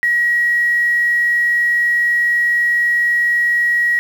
sine tone with quantisation, 1908 Hz, A#6, 40 cents sharp, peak -12 dBFS, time 0.03-3.99 s, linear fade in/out 0 ms, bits 6, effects none

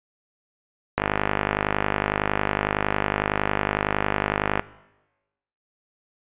click train, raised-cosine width 0.5 ms, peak -5 dBFS, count 185, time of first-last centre 0.98-4.595 s, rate 50.9 Hz, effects noise-tail reverb RT60 1.0 s tail -18 dB re dry + resampled to 8000 Hz

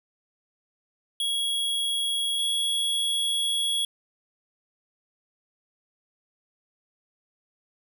square tone pair in turn, 3322 / 3338 Hz, G#7 / G#7, 0 / +8 cents, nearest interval unison, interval 8 cents, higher second, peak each -25 / -24 dBFS, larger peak second, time 1.2-2.39 / 2.39-3.85 s, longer second, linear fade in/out 2 ms, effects none

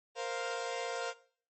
sawtooth chord, Bb suspended second, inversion none, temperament equal, 466.2 / 523.3 / 698.5 Hz, Bb4 / C5 / F5, 0 / 0 / 0 cents, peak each -35 / -36 / -36 dBFS, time 0.15-1.14 s, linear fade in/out 50 ms, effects noise-tail reverb RT60 0.5 s tail -18 dB re dry + MP3 32 kbps

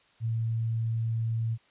sine tone, 113.6 Hz, A#2, 44 cents flat, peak -26 dBFS, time 0.2-1.58 s, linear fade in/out 50 ms, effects white hiss -63 dBFS RMS until 1.7 s + resampled to 8000 Hz

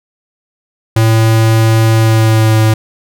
square tone with pitch glide, 112 to 109.89 Hz, A2 to A2, +31 to -2 cents, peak -7 dBFS, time 0.96-2.74 s, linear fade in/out 5 ms, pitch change -33 cents, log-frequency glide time 1.95-2.57 s, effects none

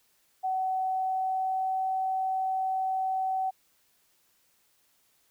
sine tone with pitch glide, 754 to 758.8 Hz, F#5 to F#5, +32 to +43 cents, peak -26 dBFS, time 0.43-3.51 s, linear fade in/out 20 ms, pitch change +11 cents, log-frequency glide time 0.83-1.85 s, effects white hiss -68 dBFS RMS until 5.3 s

